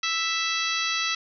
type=harmonic tone; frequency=659.3 Hz; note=E5; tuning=in tune; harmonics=2 / 3 / 4 / 5 / 6 / 7 / 8 / 9; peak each=-31 / -32 / -30 / -32 / -31 / -35 / -38 / -35 dBFS; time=0.03-1.15 s; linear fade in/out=5 ms; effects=none